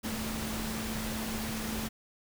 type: tone in noise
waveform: sine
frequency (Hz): 220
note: A3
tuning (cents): 0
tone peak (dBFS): -36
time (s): 0.03-1.89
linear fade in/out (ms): 20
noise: pink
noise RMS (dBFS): -37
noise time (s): 0.03-1.89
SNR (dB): -2
effects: none